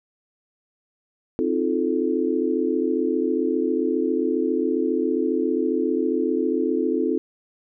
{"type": "chord", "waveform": "sine", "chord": "F dominant seventh", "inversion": "second", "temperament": "just", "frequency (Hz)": [261.9, 314.3, 349.2, 436.5], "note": ["C4", "Eb4", "F4", "A4"], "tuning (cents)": [2, 18, 0, -14], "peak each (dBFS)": -25, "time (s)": [1.39, 7.18], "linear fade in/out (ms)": 0, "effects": []}